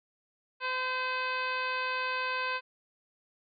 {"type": "harmonic tone with a mistuned harmonic", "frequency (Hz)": 511, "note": "C5", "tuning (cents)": -41, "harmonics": [1, 2, 3, 4, 5, 6, 7, 8, 9], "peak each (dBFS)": [-40, -34, -35, -43, -36, -47, -47, -47, -47], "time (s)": [0.6, 2.61], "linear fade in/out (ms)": 50, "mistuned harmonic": 3, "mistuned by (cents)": 17, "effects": []}